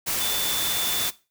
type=tone in noise; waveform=sine; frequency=3520 Hz; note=A7; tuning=in tune; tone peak=-27 dBFS; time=0.2-1.09 s; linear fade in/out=20 ms; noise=white; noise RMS=-26 dBFS; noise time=0.06-1.11 s; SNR=-4 dB; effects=noise-tail reverb RT60 0.3 s tail -18 dB re dry